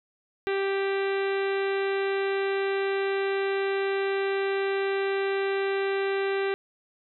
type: harmonic tone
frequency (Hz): 392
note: G4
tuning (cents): 0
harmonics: 1 / 2 / 3 / 4 / 5 / 6 / 7 / 8 / 9 / 10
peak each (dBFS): -25 / -36 / -39 / -36 / -38 / -40 / -42 / -48 / -48 / -47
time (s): 0.47-6.54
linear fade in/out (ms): 0
effects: none